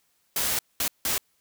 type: noise bursts at uneven times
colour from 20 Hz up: white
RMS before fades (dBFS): -26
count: 3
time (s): 0.36-0.59 / 0.8-0.88 / 1.05-1.18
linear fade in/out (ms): 2
effects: white hiss -69 dBFS RMS until 1.4 s